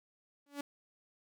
sawtooth tone with exponential growth, 285.4 Hz, D4, 49 cents flat, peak -31 dBFS, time 0.46-0.61 s, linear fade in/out 5 ms, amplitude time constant 31 ms, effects none

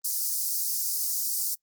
white high-pass noise, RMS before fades -28 dBFS, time 0.04-1.55 s, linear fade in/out 10 ms, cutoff 4800 Hz, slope 48 dB/octave, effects noise-tail reverb RT60 0.1 s tail -25 dB re dry + Opus 24 kbps

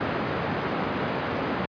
pink band-pass noise, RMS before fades -28 dBFS, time 0-1.66 s, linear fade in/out 10 ms, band 130 to 1800 Hz, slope 12 dB/octave, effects high-pass 80 Hz 12 dB/octave + resampled to 11025 Hz

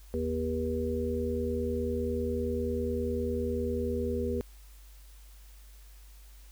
harmonic tone, 80 Hz, D#2, 49 cents sharp, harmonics 1 / 3 / 5 / 6, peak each -34 / -34 / -34 / -34 dBFS, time 0.14-4.41 s, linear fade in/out 0 ms, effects added 50 Hz sine -49 dBFS peak until 6.51 s + white hiss -60 dBFS RMS until 6.51 s

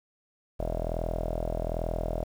sawtooth tone with low-pass filter, 41.2 Hz, E1, in tune, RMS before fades -31 dBFS, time 0.59-2.24 s, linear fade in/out 10 ms, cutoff 630 Hz, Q 8.2, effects 9-bit

